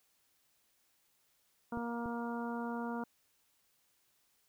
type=harmonic tone; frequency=235.5 Hz; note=A#3; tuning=18 cents sharp; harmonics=1 / 2 / 3 / 4 / 5 / 6; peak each=-38 / -44 / -46 / -44 / -50 / -48 dBFS; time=1.72-3.04 s; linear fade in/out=5 ms
type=clicks; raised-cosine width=3 ms; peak=-31 dBFS; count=2; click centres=1.773 / 2.059 s
effects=white hiss -74 dBFS RMS until 4.48 s